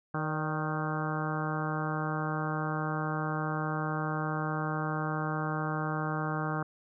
harmonic tone with a mistuned harmonic, 155.3 Hz, D#3, 3 cents flat, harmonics 1 / 2 / 3 / 4 / 5 / 6 / 7 / 8 / 9 / 10, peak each -33 / -38 / -41 / -42 / -39 / -44 / -40 / -40 / -41 / -42 dBFS, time 0.14-6.63 s, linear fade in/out 5 ms, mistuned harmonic 4, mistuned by -53 cents, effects none

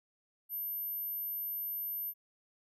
sine tone, 13000 Hz, G#9, 38 cents flat, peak -35 dBFS, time 0.49-2.14 s, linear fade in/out 50 ms, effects none

